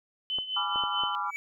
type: tone with tremolo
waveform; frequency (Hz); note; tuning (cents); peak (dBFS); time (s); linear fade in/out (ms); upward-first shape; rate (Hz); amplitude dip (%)
sine; 3036; F#7; +44; -26; 0.3-1.15; 0; triangle; 4.6; 80
type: clicks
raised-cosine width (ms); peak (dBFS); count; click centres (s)
1; -26; 4; 0.386 / 0.759 / 0.837 / 1.036
type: chord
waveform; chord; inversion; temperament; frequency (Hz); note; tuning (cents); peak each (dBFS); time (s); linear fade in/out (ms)
sine; G# diminished seventh; none; equal with one note detuned; 830.6 / 987.8 / 1174.7 / 1373.7; G#5 / B5 / D6 / F6; 0 / 0 / 0 / -29; -36 / -34 / -33 / -34; 0.56-1.31; 10
type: tone with exponential growth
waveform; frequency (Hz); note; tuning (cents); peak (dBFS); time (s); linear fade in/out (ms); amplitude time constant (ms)
triangle; 2285; D7; -48; -27; 1.24-1.36; 0; 26
effects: none